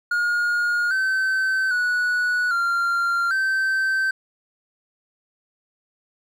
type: tone with pitch steps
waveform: triangle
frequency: 1430 / 1538 / 1470 / 1386 / 1550 Hz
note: F6 / G6 / F#6 / F6 / G6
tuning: +41 / -33 / -12 / -14 / -20 cents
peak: -17 dBFS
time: 0.11-4.11 s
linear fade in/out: 5 ms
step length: 800 ms
effects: none